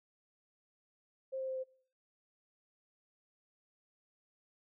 sine tone with pitch steps, 529 / 526 / 522.9 / 519.9 Hz, C5 / C5 / C5 / C5, +19 / +9 / -1 / -11 cents, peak -36 dBFS, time 1.32-1.64 s, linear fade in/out 20 ms, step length 80 ms, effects noise-tail reverb RT60 0.6 s tail -24 dB re dry

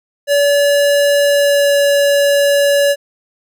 square tone with pitch glide, 572 to 568.4 Hz, D5 to C#5, -46 to +43 cents, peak -10 dBFS, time 0.27-2.96 s, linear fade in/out 50 ms, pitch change -11 cents, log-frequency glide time 1.23-1.74 s, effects none

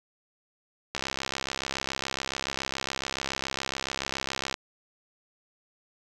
click train, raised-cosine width 0.2 ms, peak -12 dBFS, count 242, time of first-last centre 0.95-4.542 s, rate 67.1 Hz, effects none

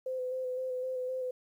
sine tone with vibrato, 511 Hz, C5, 41 cents flat, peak -32 dBFS, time 0.06-1.31 s, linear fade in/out 5 ms, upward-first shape square, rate 3.9 Hz, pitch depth 19 cents each way, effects 11-bit

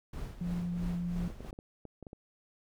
brown noise with tremolo, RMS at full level -39 dBFS, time 0.13-1.51 s, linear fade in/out 5 ms, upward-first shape sine, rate 3 Hz, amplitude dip 65%
sine tone, 174.61 Hz, F3, in tune, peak -32 dBFS, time 0.41-1.28 s, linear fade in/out 2 ms
clicks, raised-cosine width 2 ms, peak -32 dBFS, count 9, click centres 1.302 / 1.406 / 1.448 / 1.529 / 1.589 / 1.853 / 2.027 / 2.068 / 2.131 s
effects none

